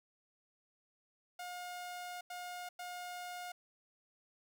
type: tone bursts at uneven times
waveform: sawtooth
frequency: 715 Hz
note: F5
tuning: 41 cents sharp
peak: -39 dBFS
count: 3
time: 1.39-2.21 / 2.3-2.69 / 2.79-3.52 s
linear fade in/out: 5 ms
effects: none